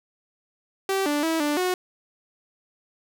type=tone with pitch steps; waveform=sawtooth; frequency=387.3 / 293.2 / 324.9 / 294.6 / 365.1 Hz; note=G4 / D4 / E4 / D4 / F#4; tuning=-21 / -3 / -25 / +6 / -23 cents; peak=-18 dBFS; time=0.89-1.74 s; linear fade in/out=2 ms; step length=170 ms; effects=none